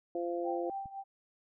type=harmonic tone; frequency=172.6 Hz; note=F3; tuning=20 cents flat; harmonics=2 / 3 / 4; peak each=-35 / -37 / -39 dBFS; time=0.15-0.7 s; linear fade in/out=2 ms
type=tone with tremolo; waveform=sine; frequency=784 Hz; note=G5; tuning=in tune; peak=-34 dBFS; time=0.43-1.04 s; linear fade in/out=50 ms; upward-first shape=triangle; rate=3.7 Hz; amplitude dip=85%
type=click; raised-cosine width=5 ms; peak=-38 dBFS; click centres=0.858 s
effects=none